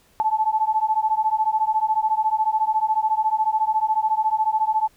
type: beating tone pair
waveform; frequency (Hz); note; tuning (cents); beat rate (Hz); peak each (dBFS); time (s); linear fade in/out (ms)
sine; 863 / 877; A5 / A5; -34 / -6; 14; -21; 0.2-4.88; 0
effects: pink hiss -58 dBFS RMS until 4.96 s